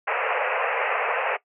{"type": "band-pass noise", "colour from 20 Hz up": "pink", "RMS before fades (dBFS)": -25, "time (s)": [0.07, 1.37], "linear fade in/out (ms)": 10, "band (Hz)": [440, 2700], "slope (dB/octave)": 96, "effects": ["noise-tail reverb RT60 0.1 s tail -18 dB re dry"]}